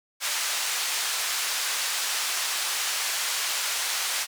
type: band-pass noise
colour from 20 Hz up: white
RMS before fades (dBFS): -28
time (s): 0.2-4.27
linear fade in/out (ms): 50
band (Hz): 900 to 7700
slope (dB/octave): 12
effects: none